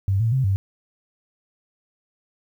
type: tone with pitch steps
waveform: sine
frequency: 97.5 / 113.3 / 132.1 / 97.3 Hz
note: G2 / A#2 / C3 / G2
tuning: -9 / -49 / +17 / -12 cents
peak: -17 dBFS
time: 0.08-0.56 s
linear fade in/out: 0 ms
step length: 120 ms
effects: 9-bit